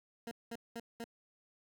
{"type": "tone bursts", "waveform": "20% pulse", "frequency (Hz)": 232.1, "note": "A#3", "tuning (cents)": -7, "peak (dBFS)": -36, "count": 4, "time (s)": [0.27, 1.042], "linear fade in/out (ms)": 2, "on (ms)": 43, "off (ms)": 200, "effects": []}